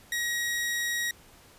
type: tone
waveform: sawtooth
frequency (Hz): 1898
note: A#6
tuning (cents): +31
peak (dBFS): -24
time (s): 0.12-1.11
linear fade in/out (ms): 2
effects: pink hiss -55 dBFS RMS until 1.58 s + resampled to 32000 Hz